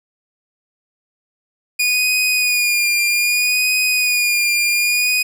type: tone with vibrato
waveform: sawtooth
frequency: 2449 Hz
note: D#7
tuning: 28 cents flat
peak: -11 dBFS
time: 1.79-5.23 s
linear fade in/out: 10 ms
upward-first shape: sine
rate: 0.63 Hz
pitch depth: 36 cents each way
effects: none